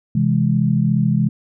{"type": "chord", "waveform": "sine", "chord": "C augmented", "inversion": "none", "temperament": "equal", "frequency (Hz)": [130.81, 164.81, 207.7], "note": ["C3", "E3", "G#3"], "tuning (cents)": [0, 0, 0], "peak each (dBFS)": -18, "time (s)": [0.15, 1.29], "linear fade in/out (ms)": 5, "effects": []}